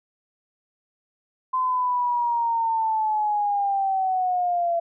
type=linear sweep; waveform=sine; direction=down; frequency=1032 to 675 Hz; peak=-20 dBFS; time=1.53-4.8 s; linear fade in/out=10 ms; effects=none